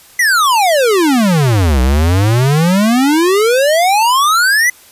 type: exponential two-way sweep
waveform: square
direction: down then up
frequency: 2028 to 61.5 to 2028 Hz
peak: -9 dBFS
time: 0.19-4.7 s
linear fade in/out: 5 ms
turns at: 1.81 s
effects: white hiss -42 dBFS RMS until 4.91 s + resampled to 32000 Hz